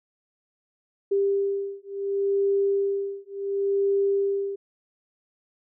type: beating tone pair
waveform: sine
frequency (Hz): 396.4 / 397.1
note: G4 / G4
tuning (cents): +19 / +22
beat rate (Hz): 0.7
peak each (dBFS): -25 / -25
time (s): 1.11-4.56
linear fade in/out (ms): 10
effects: none

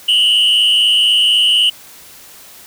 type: tone with frequency modulation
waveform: sine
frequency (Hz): 2956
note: F#7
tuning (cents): -2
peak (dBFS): -6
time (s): 0.08-1.7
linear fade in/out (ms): 10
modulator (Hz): 104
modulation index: 1.2
effects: tanh soft clip ceiling -8 dBFS + white hiss -39 dBFS RMS until 2.66 s

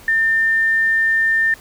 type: tone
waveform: sine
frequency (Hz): 1800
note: A6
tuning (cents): +39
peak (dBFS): -13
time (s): 0.08-1.54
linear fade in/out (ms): 2
effects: pink hiss -43 dBFS RMS until 1.6 s

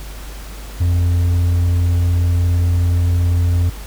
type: tone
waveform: triangle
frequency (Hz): 87.31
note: F2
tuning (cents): 0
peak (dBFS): -10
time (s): 0.8-3.7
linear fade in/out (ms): 10
effects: added 50 Hz sine -29 dBFS peak until 3.86 s + pink hiss -37 dBFS RMS until 3.86 s

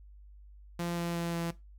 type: tone with pitch steps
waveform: sawtooth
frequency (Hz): 172.1 / 171.01 / 169.93 / 168.85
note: F3 / F3 / F3 / E3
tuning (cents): -25 / -36 / -47 / +42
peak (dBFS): -28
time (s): 0.79-1.51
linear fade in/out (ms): 5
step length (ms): 180
effects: noise-tail reverb RT60 0.2 s tail -17 dB re dry + added 50 Hz sine -50 dBFS peak until 1.78 s

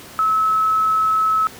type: tone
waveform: sine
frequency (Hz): 1295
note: E6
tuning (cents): -31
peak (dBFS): -14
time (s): 0.19-1.47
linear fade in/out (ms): 0
effects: pink hiss -39 dBFS RMS until 1.59 s + high-pass 80 Hz 12 dB/octave

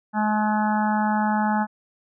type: harmonic tone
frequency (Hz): 212.8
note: G#3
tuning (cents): +42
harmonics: 1 / 3 / 4 / 5 / 6 / 7 / 8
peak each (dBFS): -22 / -33 / -23 / -34 / -34 / -32 / -35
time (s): 0.13-1.67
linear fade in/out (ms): 50
effects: none

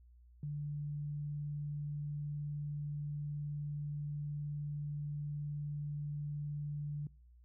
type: tone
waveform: sine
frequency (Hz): 146.83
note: D3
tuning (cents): 0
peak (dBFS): -37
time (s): 0.43-7.07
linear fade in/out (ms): 2
effects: noise-tail reverb RT60 0.6 s tail -26 dB re dry + added 60 Hz sine -58 dBFS peak until 7.44 s

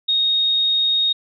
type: tone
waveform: sine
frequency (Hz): 3729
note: A#7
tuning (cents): 0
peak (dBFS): -15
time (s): 0.08-1.13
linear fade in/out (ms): 10
effects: none

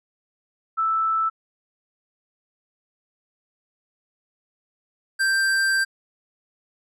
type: tone pair in turn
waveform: sine / square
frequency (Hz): 1318.5 / 1573.9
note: E6 / G6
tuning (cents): 0 / +7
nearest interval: minor third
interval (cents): 307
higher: second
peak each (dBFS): -19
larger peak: neither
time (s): 0.77-1.3 / 5.19-5.85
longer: second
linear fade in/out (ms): 20
effects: low-pass 11000 Hz 12 dB/octave

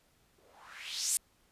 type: noise with low-pass filter sweep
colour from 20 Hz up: violet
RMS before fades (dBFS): -38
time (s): 0.38-1.17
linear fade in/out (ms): 0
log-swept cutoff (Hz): 360 to 9600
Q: 3.1
effects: pink hiss -69 dBFS RMS until 1.51 s + resampled to 32000 Hz

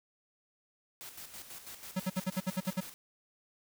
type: noise with tremolo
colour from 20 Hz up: white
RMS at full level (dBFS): -46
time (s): 1.01-2.94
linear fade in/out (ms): 0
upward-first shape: square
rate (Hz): 6.1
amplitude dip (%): 55
type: tone bursts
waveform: square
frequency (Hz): 186.7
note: F#3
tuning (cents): +16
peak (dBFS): -30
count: 9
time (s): 1.96-2.808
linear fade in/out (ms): 10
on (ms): 40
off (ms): 61
effects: none

